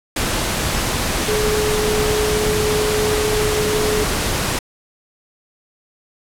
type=tone in noise; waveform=sine; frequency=425 Hz; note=G#4; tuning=40 cents sharp; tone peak=-18 dBFS; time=1.28-4.04 s; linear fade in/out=5 ms; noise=pink; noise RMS=-20 dBFS; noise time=0.16-4.59 s; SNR=-1 dB; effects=low-pass 12000 Hz 12 dB/octave